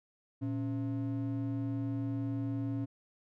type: ring-modulated tone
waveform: triangle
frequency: 196 Hz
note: G3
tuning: in tune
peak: -27 dBFS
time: 0.41-2.86 s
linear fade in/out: 20 ms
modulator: 80.2 Hz
effects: none